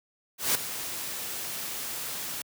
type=noise with ADSR envelope; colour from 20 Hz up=white; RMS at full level=-23 dBFS; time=0.38-2.42 s; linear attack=170 ms; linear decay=6 ms; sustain=-12 dB; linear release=4 ms; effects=high-pass 80 Hz 12 dB/octave